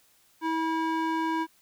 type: tone with band-pass filter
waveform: square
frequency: 323.6 Hz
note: E4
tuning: 32 cents flat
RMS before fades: -28 dBFS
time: 0.41-1.47 s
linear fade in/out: 50 ms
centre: 930 Hz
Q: 1.1
effects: white hiss -63 dBFS RMS until 1.61 s